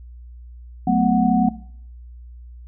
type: tone cluster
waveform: sine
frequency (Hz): 184 / 220 / 251.1 / 739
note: F#3 / A3 / B3 / F#5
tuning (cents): -9 / 0 / +29 / -2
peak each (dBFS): -20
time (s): 0.87-1.49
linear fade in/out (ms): 5
effects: noise-tail reverb RT60 0.6 s tail -18 dB re dry + added 60 Hz sine -37 dBFS peak until 2.67 s